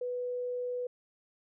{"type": "tone", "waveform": "sine", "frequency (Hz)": 493.9, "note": "B4", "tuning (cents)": 0, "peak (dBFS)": -32, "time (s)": [0.01, 0.87], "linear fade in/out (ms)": 5, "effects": []}